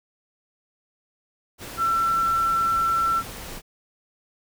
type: tone in noise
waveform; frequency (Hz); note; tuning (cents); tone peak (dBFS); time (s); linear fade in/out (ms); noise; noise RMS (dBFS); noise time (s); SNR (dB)
sine; 1345; E6; +34; -19; 1.77-3.23; 50; pink; -37; 1.58-3.62; +15
effects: none